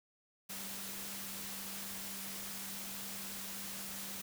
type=tone in noise; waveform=sine; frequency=196 Hz; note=G3; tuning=in tune; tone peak=-52 dBFS; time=0.49-4.22 s; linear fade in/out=10 ms; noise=white; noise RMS=-44 dBFS; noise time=0.49-4.22 s; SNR=-11 dB; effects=none